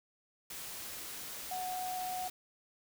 sine tone in noise, 736 Hz, F#5, 9 cents flat, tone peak -36 dBFS, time 1.51-2.28 s, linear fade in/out 5 ms, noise white, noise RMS -44 dBFS, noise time 0.5-2.3 s, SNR +5 dB, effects none

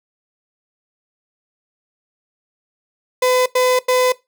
35% pulse tone bursts, 505 Hz, B4, 39 cents sharp, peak -11 dBFS, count 3, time 3.22-4.122 s, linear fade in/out 5 ms, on 240 ms, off 91 ms, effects noise-tail reverb RT60 0.2 s tail -19 dB re dry

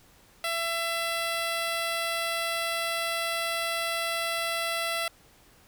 10% pulse tone, 670 Hz, E5, 28 cents sharp, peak -19 dBFS, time 0.44-5.08 s, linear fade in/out 2 ms, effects pink hiss -58 dBFS RMS until 5.67 s

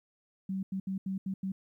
sine tone bursts at uneven times, 191.4 Hz, G3, 41 cents flat, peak -31 dBFS, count 6, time 0.49-0.63 / 0.72-0.8 / 0.87-0.98 / 1.06-1.18 / 1.26-1.34 / 1.43-1.52 s, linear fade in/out 5 ms, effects 12-bit

